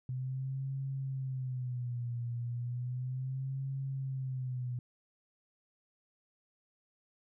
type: tone with vibrato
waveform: sine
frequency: 127 Hz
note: B2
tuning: 49 cents sharp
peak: -34 dBFS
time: 0.09-4.79 s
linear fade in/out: 2 ms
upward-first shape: sine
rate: 0.34 Hz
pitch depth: 110 cents each way
effects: none